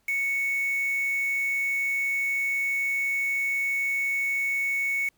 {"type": "tone with quantisation", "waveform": "sine", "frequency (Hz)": 2217, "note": "C#7", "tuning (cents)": 0, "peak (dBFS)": -24, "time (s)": [0.08, 5.09], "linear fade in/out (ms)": 5, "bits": 6, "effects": ["pink hiss -69 dBFS RMS until 5.17 s"]}